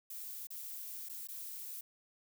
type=noise with dropouts; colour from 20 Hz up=violet; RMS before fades=-45 dBFS; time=0.1-1.81 s; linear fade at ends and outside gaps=5 ms; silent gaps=0.471-0.503 / 1.088-1.095 / 1.273-1.286 s; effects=none